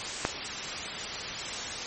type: click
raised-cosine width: 0.5 ms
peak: -9 dBFS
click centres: 0.251 s
effects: white hiss -34 dBFS RMS until 1.86 s + MP3 32 kbps